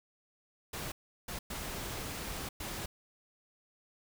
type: noise bursts at uneven times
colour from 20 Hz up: pink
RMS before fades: -40 dBFS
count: 4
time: 0.73-0.92 / 1.28-1.39 / 1.5-2.49 / 2.6-2.86 s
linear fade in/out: 5 ms
effects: none